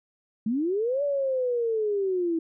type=linear two-way sweep; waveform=sine; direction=up then down; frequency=206.2 to 580 to 322.2 Hz; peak=-23 dBFS; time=0.46-2.39 s; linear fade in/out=5 ms; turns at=1.03 s; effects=none